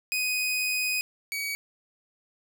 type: tone pair in turn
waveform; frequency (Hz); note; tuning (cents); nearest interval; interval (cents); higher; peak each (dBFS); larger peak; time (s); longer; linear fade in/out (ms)
sawtooth; 2499 / 2263; D#7 / C#7; +7 / +35; major second; 172; first; -22 / -26; first; 0.12-1.01 / 1.32-1.55; first; 0
effects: none